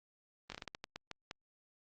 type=slowing click train; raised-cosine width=0.2 ms; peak=-25 dBFS; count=11; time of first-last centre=0.5-1.311 s; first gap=20 ms; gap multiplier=1.29; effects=low-pass 7000 Hz 12 dB/octave + Opus 32 kbps